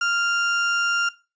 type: tone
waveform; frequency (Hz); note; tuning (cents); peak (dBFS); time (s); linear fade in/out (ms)
35% pulse; 1395; F6; -2; -18; 0.01-1.09; 5
effects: noise-tail reverb RT60 0.3 s tail -19 dB re dry + resampled to 16000 Hz